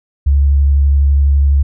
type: tone with vibrato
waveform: sine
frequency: 70.2 Hz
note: C#2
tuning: 22 cents sharp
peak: -7 dBFS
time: 0.26-1.63 s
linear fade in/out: 10 ms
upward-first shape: square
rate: 12 Hz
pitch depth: 14 cents each way
effects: none